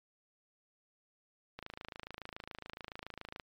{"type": "click train", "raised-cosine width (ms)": 0.3, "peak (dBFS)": -27, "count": 50, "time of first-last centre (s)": [1.59, 3.398], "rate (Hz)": 27.1, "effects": ["MP3 96 kbps"]}